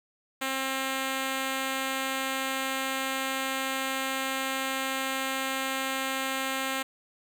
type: tone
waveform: 5% pulse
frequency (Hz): 266.4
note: C4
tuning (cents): +31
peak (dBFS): -17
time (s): 0.41-6.83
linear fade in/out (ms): 10
effects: none